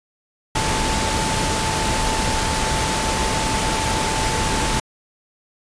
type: tone in noise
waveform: sine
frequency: 879 Hz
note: A5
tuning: 2 cents flat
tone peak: -25 dBFS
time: 0.55-4.8 s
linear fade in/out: 5 ms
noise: pink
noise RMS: -21 dBFS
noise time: 0.55-4.8 s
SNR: -7 dB
effects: resampled to 22050 Hz